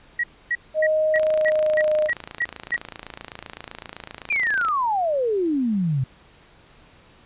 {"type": "tone bursts", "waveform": "sine", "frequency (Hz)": 1913, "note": "A#6", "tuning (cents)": 44, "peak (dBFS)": -19, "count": 9, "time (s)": [0.19, 2.764], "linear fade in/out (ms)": 5, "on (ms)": 46, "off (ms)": 270}
{"type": "tone with pitch glide", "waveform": "sine", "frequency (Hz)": [622.3, 612.3], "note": ["D#5", "D#5"], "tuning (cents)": [0, -28], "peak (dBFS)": -17, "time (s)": [0.74, 2.1], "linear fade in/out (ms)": 50, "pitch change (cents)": -28, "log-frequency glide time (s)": [1.25, 1.94]}
{"type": "click train", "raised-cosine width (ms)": 0.3, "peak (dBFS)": -18, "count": 99, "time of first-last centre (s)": [1.16, 4.685], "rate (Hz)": 27.8}
{"type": "exponential sweep", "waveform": "sine", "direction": "down", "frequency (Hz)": [2461, 124.5], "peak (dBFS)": -19, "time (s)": [4.3, 6.04], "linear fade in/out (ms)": 5}
{"effects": ["pink hiss -52 dBFS RMS until 7.25 s", "resampled to 8000 Hz"]}